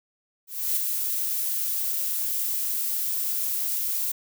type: noise with ADSR envelope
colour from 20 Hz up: violet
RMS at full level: -23 dBFS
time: 0.47-4.12 s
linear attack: 300 ms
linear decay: 4 ms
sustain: -4 dB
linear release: 6 ms
effects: none